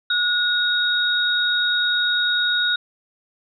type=tone pair together; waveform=sine; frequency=1449 / 3760 Hz; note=F#6 / A#7; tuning=-37 / +14 cents; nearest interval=octave + perfect fourth; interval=1651 cents; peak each=-20 dBFS; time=0.1-2.76 s; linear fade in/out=5 ms; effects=none